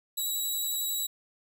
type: tone with vibrato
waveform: 5% pulse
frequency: 3892 Hz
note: B7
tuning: 26 cents flat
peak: -22 dBFS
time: 0.17-1.07 s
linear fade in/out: 10 ms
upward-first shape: sine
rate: 11 Hz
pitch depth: 13 cents each way
effects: none